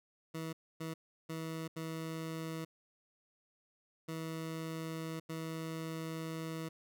20% pulse tone bursts at uneven times, 161.5 Hz, E3, 35 cents flat, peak -34 dBFS, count 6, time 0.34-0.53 / 0.8-0.94 / 1.29-1.68 / 1.76-2.65 / 4.08-5.2 / 5.29-6.69 s, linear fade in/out 10 ms, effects none

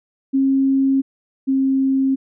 sine tone pair in turn, 270 / 267.8 Hz, C#4 / C4, -45 / +40 cents, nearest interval unison, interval 15 cents, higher first, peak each -13 / -14 dBFS, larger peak first, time 0.33-1.02 / 1.47-2.16 s, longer neither, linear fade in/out 20 ms, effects none

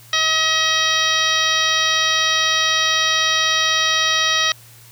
harmonic tone with a mistuned harmonic, 636 Hz, D#5, 38 cents sharp, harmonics 1 / 2 / 3 / 4 / 5 / 6 / 7 / 8 / 9, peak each -31 / -23 / -21 / -26 / -22 / -21 / -28 / -28 / -25 dBFS, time 0.13-4.52 s, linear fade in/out 2 ms, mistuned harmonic 7, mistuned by +23 cents, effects added 116 Hz sine -46 dBFS peak until 4.91 s + white hiss -46 dBFS RMS until 4.91 s

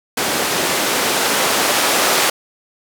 blue noise with band-pass filter sweep, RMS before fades -17 dBFS, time 0.17-2.3 s, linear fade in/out 5 ms, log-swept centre 270 to 470 Hz, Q 0.74, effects none

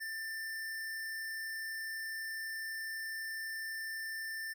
square tone, 1784 Hz, A6, 23 cents sharp, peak -39 dBFS, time 0-4.54 s, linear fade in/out 20 ms, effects none

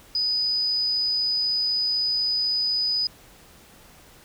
sine tone, 4978 Hz, D#8, in tune, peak -21 dBFS, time 0.15-3.07 s, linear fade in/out 2 ms, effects pink hiss -51 dBFS RMS until 4.24 s

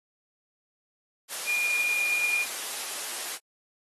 sine tone in noise, 2424 Hz, D#7, 46 cents flat, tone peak -24 dBFS, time 1.45-2.46 s, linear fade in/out 50 ms, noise white, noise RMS -34 dBFS, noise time 1.28-3.39 s, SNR +7 dB, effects high-pass 400 Hz 12 dB/octave + AAC 32 kbps

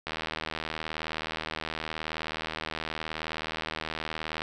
click train, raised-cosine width 0.3 ms, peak -16 dBFS, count 345, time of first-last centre 0.07-4.419 s, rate 79.1 Hz, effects none

